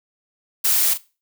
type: noise with echo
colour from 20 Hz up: blue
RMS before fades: -18 dBFS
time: 0.64-0.94 s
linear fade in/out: 10 ms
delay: 38 ms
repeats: 1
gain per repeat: -10 dB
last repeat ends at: 0.978 s
effects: noise-tail reverb RT60 0.3 s tail -19 dB re dry